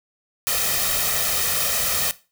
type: noise with comb filter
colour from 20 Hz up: white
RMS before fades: -22 dBFS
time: 0.47-2.11 s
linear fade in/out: 0 ms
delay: 1.6 ms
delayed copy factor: +0.65
effects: noise-tail reverb RT60 0.3 s tail -17 dB re dry